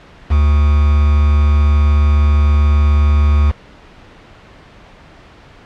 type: tone with quantisation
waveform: triangle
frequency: 73.42 Hz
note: D2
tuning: in tune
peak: -6 dBFS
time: 0.3-3.52 s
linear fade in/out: 20 ms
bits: 4
effects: pink hiss -41 dBFS RMS until 5.65 s + low-pass 3000 Hz 12 dB/octave